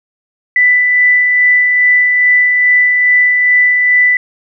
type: tone with tremolo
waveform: sine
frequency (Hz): 1986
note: B6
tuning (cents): +9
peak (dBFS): -5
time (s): 0.56-4.17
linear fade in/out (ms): 2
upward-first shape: sine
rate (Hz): 2.4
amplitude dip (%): 30
effects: none